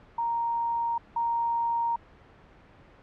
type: tone pair in turn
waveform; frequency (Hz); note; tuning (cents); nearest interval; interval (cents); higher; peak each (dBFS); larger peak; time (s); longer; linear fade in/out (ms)
sine; 932.3 / 932.3; A#5 / A#5; 0 / 0; unison; 0; neither; -25 / -24; second; 0.18-0.98 / 1.16-1.96; neither; 5
effects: pink hiss -54 dBFS RMS until 3.02 s + low-pass 2000 Hz 12 dB/octave